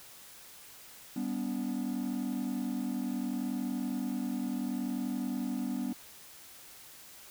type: chord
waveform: triangle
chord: G major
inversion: none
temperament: equal with one note detuned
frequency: 196 / 246.9 / 287.6 Hz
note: G3 / B3 / D4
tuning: 0 / 0 / -36 cents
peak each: -35 / -31 / -35 dBFS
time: 1.16-5.93 s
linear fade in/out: 5 ms
effects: tanh soft clip ceiling -25 dBFS + white hiss -52 dBFS RMS until 7.3 s